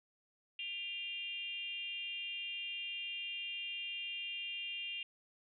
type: tone with frequency modulation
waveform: sine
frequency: 2794 Hz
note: F7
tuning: in tune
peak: -39 dBFS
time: 0.59-5.03 s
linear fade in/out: 2 ms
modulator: 389 Hz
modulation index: 0.82
effects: none